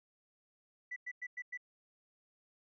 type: tone bursts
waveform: sine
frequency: 1975.5 Hz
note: B6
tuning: in tune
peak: -38 dBFS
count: 5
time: 0.91-1.575 s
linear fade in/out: 10 ms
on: 53 ms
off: 100 ms
effects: tanh soft clip ceiling -34 dBFS